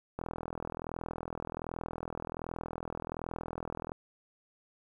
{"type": "click train", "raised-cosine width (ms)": 1, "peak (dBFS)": -23, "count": 155, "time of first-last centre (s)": [0.19, 3.919], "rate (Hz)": 41.3, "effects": ["10-bit"]}